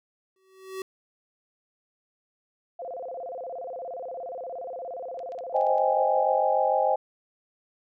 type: tone with exponential growth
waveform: square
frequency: 380 Hz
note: F#4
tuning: 46 cents sharp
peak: -30 dBFS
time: 0.36-0.82 s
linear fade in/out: 2 ms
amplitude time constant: 100 ms
type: tone with vibrato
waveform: sine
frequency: 597 Hz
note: D5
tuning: 28 cents sharp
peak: -33 dBFS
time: 2.79-6.43 s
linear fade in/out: 5 ms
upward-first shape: square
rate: 17 Hz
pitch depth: 250 cents each way
type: clicks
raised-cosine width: 0.2 ms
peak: -34 dBFS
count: 7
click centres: 5.192 / 5.321 / 5.388 / 5.565 / 5.612 / 5.668 / 5.782 s
type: chord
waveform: sine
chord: Ab major seventh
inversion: first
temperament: equal with one note detuned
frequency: 524.8 / 622.3 / 784 / 830.6 Hz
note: C5 / Eb5 / G5 / Ab5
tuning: +5 / 0 / 0 / 0 cents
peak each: -26 dBFS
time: 5.54-6.96 s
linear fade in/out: 10 ms
effects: none